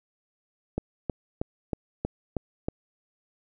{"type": "click train", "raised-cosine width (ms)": 2, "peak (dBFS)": -14, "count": 7, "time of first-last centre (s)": [0.78, 2.685], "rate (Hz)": 3.15, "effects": []}